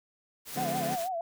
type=noise with tremolo; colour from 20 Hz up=white; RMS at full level=-39 dBFS; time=0.45-1.09 s; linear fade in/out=50 ms; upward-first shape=sine; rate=13 Hz; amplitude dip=30%
type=chord; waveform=sawtooth; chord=D diminished seventh; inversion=none; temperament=just; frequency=146.83 / 176.2 / 211.4 / 253.7 Hz; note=D3 / F3 / Ab3 / Cb4; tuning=0 / +16 / +31 / +47 cents; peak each=-34 / -35 / -35 / -34 dBFS; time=0.55-0.96 s; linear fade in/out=20 ms
type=tone with vibrato; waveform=sine; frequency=711 Hz; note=F5; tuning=31 cents sharp; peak=-30 dBFS; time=0.57-1.21 s; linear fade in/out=2 ms; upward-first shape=sine; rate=6.2 Hz; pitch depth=120 cents each way
effects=none